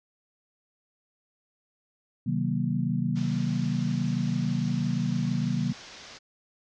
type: chord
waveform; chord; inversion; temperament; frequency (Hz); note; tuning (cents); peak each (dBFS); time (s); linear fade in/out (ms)
sine; C half-diminished seventh; none; just; 130.81 / 156.98 / 188.37 / 235.5; C3 / Eb3 / Gb3 / Bb3; 0 / +16 / +31 / +18; -30; 2.26-5.73; 10
type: low-pass noise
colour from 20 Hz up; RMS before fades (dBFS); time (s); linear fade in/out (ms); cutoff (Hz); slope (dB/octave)
white; -47; 3.15-6.19; 20; 6200; 48
effects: none